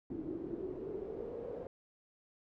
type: noise with band-pass filter sweep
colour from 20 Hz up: brown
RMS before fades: -42 dBFS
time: 0.1-1.67 s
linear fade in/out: 2 ms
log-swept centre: 310 to 500 Hz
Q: 8.1
effects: none